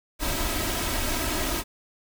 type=noise with comb filter; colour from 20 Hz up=pink; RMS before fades=-27 dBFS; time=0.19-1.64 s; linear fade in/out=50 ms; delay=3.1 ms; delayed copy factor=+0.6; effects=none